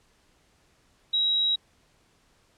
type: tone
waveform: sine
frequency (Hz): 3847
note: B7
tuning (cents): -46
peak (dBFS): -21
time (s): 1.13-1.56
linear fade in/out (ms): 10
effects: pink hiss -64 dBFS RMS until 2.57 s + low-pass 9000 Hz 12 dB/octave